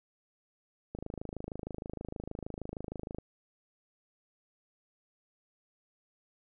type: click train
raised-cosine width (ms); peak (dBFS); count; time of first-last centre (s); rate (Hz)
2; -25; 60; 0.95-3.185; 26.4
effects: none

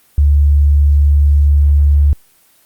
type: tone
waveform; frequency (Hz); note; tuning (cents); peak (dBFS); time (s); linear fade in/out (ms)
sine; 72.3; D2; -27; -6; 0.18-2.13; 0
effects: white hiss -51 dBFS RMS until 2.65 s + Opus 24 kbps

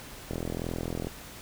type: click train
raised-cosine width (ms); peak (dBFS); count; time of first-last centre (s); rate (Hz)
2; -19; 33; 0.31-1.07; 42.1
effects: pink hiss -45 dBFS RMS until 1.41 s

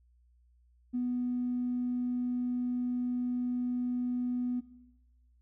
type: tone with tanh clipping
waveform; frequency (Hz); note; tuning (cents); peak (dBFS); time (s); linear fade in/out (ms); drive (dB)
triangle; 246.9; B3; 0; -29; 0.93-4.61; 20; 4
effects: noise-tail reverb RT60 1.0 s tail -17 dB re dry + added 60 Hz sine -62 dBFS peak until 5.41 s

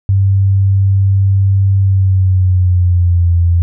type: tone with pitch glide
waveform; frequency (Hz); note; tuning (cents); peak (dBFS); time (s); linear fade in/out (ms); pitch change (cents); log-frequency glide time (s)
sine; 97.5 to 85.86; G2 to F2; -9 to -29; -7; 0.09-3.62; 0; -220; 1.79-3.33
effects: none

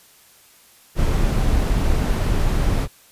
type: noise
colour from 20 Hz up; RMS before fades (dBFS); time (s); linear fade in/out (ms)
brown; -18; 0.95-2.88; 50
effects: white hiss -51 dBFS RMS until 3.11 s + resampled to 32000 Hz

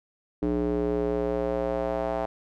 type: tone with band-pass filter sweep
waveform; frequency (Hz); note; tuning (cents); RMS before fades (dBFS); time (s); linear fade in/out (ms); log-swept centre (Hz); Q
square; 59.8; A#1; +45; -27; 0.42-2.26; 5; 340 to 700; 3
effects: none

